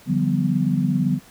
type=chord; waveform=sine; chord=G dominant seventh; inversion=second; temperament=equal with one note detuned; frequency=146.83 / 174.61 / 192.41 / 246.9 Hz; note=D3 / F3 / G3 / B3; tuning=0 / 0 / -32 / 0 cents; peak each=-23 dBFS; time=0.06-1.2 s; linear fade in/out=50 ms; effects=pink hiss -49 dBFS RMS until 1.3 s